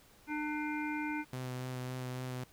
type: harmonic tone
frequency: 300 Hz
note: D4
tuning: 37 cents sharp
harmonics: 1 / 3 / 5 / 7 / 8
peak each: -36 / -41 / -43 / -44 / -45 dBFS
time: 0.27-1.25 s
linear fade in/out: 50 ms
type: tone with vibrato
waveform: sawtooth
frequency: 127.3 Hz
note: C3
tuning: 47 cents flat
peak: -34 dBFS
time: 1.33-2.44 s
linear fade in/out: 2 ms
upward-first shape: sine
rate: 3.6 Hz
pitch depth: 14 cents each way
effects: pink hiss -62 dBFS RMS until 2.52 s